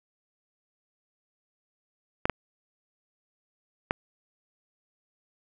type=clicks; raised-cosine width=0.5 ms; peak=-9 dBFS; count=3; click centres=2.255 / 2.297 / 3.909 s; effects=none